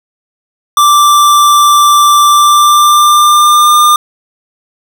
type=tone with pitch glide; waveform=square; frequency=1174.7 to 1203.5 Hz; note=D6 to D6; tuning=0 to +42 cents; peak=-4 dBFS; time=0.77-3.96 s; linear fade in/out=2 ms; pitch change=+42 cents; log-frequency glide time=2.26-3.76 s; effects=none